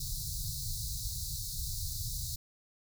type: band-stop noise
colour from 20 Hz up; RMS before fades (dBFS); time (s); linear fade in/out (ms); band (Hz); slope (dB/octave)
pink; -37; 0-2.36; 5; 150 to 3900; 96
effects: none